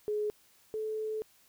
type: tone pair in turn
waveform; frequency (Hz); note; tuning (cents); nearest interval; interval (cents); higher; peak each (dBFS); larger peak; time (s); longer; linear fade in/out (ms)
sine; 420.9 / 434.2; G#4 / A4; +23 / -23; minor second; 54; second; -29 / -32; first; 0.08-0.3 / 0.74-1.22; second; 0
effects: white hiss -64 dBFS RMS until 1.48 s